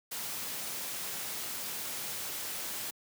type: noise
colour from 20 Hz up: white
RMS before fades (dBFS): -38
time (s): 0.11-2.91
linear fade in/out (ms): 10
effects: high-pass 100 Hz 12 dB/octave